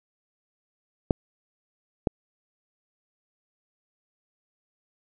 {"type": "clicks", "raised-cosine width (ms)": 2, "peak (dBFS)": [-6, -8], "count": 2, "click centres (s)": [1.108, 2.072], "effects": []}